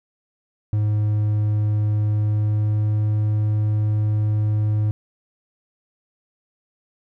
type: tone with pitch glide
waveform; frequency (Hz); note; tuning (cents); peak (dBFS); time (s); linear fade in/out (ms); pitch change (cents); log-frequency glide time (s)
triangle; 105.6 to 106.27; G#2 to G#2; +29 to +40; -15; 0.73-4.91; 0; +11; 2.09-3.04
effects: none